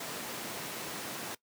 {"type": "high-pass noise", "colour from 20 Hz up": "pink", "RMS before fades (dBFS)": -40, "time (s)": [0, 1.35], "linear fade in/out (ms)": 5, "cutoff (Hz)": 190, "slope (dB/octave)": 12, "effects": ["noise-tail reverb RT60 0.1 s tail -19 dB re dry", "high-pass 100 Hz 12 dB/octave"]}